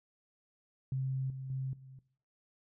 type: tone with level steps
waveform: sine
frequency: 132.4 Hz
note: C3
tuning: 21 cents sharp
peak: -31 / -38 / -33 / -48 dBFS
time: 0.92-1.99 s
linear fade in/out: 2 ms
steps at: 1.3 / 1.5 / 1.73 s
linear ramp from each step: 2 ms
effects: noise-tail reverb RT60 0.5 s tail -18 dB re dry